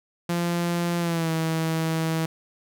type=tone with pitch glide; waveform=sawtooth; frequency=172.3 to 161.69 Hz; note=F3 to E3; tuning=-23 to -33 cents; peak=-19 dBFS; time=0.29-2.26 s; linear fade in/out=5 ms; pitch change=-110 cents; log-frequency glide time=0.99-1.31 s; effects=none